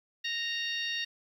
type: harmonic tone with a mistuned harmonic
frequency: 930 Hz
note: A#5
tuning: 4 cents flat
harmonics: 2 / 3 / 4 / 5 / 6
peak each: -36 / -36 / -36 / -42 / -43 dBFS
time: 0.24-1.05 s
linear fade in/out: 10 ms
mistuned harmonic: 5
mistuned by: -58 cents
effects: 10-bit